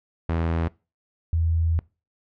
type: tone pair in turn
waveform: sawtooth / sine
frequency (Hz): 82.7 / 82.3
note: E2 / E2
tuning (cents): +6 / -2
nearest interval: unison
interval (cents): 8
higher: first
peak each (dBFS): -18 / -19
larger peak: first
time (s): 0.29-0.68 / 1.33-1.79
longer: second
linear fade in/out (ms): 0
effects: noise-tail reverb RT60 0.3 s tail -23 dB re dry + low-pass 2000 Hz 12 dB/octave